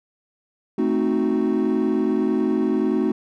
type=chord; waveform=triangle; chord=A diminished seventh; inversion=none; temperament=equal; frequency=220 / 261.6 / 311.1 / 370 Hz; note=A3 / C4 / Eb4 / Gb4; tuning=0 / 0 / 0 / 0 cents; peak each=-21 dBFS; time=0.78-3.12 s; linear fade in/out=5 ms; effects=tanh soft clip ceiling -10 dBFS